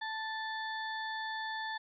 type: harmonic tone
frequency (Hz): 880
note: A5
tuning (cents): 0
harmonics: 1 / 2 / 4 / 5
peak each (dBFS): -39 / -39 / -46 / -50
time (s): 0.01-1.78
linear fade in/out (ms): 10
effects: none